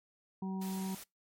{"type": "harmonic tone", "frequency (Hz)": 190.2, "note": "F#3", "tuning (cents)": 48, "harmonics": [1, 2, 4, 5], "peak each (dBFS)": [-35, -47, -51, -48], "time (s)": [0.42, 0.95], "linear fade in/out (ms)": 5}
{"type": "noise", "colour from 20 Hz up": "white", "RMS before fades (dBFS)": -48, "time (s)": [0.61, 1.04], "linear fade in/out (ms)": 10}
{"effects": ["noise-tail reverb RT60 0.2 s tail -25 dB re dry", "MP3 64 kbps"]}